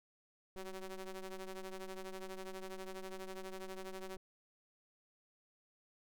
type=ring-modulated tone; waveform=sawtooth; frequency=190.1 Hz; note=F#3; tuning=47 cents sharp; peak=-37 dBFS; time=0.56-4.17 s; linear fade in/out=2 ms; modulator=184 Hz; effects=none